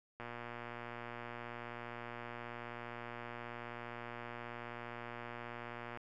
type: click train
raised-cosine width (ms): 0.5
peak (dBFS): -30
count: 688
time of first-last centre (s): 0.2-5.973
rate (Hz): 119
effects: none